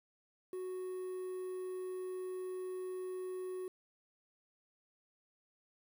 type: tone with quantisation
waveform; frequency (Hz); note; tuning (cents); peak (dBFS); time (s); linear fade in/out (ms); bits
triangle; 369.5; F#4; -2; -37; 0.53-3.68; 2; 10
effects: none